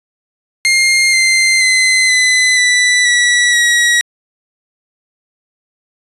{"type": "tone with pitch steps", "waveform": "sawtooth", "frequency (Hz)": [2121, 2085, 2049, 2014, 1979, 1945, 1911.6], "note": ["C7", "C7", "C7", "B6", "B6", "B6", "A#6"], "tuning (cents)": [23, -7, -37, 33, 3, -27, 43], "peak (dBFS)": -5, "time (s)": [0.65, 4.01], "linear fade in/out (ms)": 0, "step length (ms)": 480, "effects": ["resampled to 24000 Hz"]}